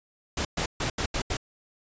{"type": "noise bursts at uneven times", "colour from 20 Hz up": "pink", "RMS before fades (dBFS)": -28, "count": 6, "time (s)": [[0.37, 0.45], [0.57, 0.66], [0.8, 0.9], [0.98, 1.06], [1.14, 1.22], [1.3, 1.37]], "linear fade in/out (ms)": 5, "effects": ["resampled to 16000 Hz"]}